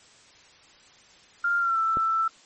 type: tone with pitch glide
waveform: sine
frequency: 1396.9 to 1327.7 Hz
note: F6 to E6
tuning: 0 to +12 cents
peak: -21 dBFS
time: 1.44-2.28 s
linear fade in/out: 5 ms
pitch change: -88 cents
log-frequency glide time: 1.59-1.79 s
type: click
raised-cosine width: 2 ms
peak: -20 dBFS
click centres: 1.971 s
effects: white hiss -54 dBFS RMS until 2.45 s + MP3 32 kbps